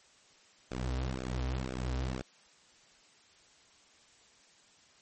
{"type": "tone with flanger", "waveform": "sawtooth", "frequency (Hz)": 63.7, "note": "C2", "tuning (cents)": -46, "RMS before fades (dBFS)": -35, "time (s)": [0.71, 2.22], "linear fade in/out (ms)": 0, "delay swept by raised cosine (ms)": [0.98, 5.78], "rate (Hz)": 2, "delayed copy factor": -1, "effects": ["white hiss -62 dBFS RMS until 5.01 s", "MP3 32 kbps"]}